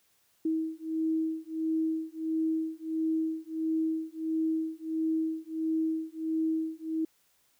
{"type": "beating tone pair", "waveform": "sine", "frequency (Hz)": [319.2, 320.7], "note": ["D#4", "E4"], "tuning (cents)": [44, -48], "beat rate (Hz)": 1.5, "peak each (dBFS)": -31, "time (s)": [0.45, 7.05], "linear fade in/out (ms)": 5, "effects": ["white hiss -69 dBFS RMS until 7.59 s"]}